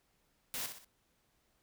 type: noise with echo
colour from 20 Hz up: white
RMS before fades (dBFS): -39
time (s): 0.54-0.66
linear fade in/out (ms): 0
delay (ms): 62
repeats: 3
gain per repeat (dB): -7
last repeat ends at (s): 0.846
effects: pink hiss -75 dBFS RMS until 1.62 s